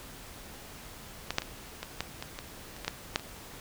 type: clicks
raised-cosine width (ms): 0.2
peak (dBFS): -13 / -8 / -19 / -18 / -13 / -19 / -20 / -29 / -19 / -11 / -8 / -25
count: 12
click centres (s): 1.306 / 1.384 / 1.42 / 1.83 / 2.006 / 2.225 / 2.389 / 2.765 / 2.847 / 2.88 / 3.159 / 3.196
effects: pink hiss -47 dBFS RMS until 3.6 s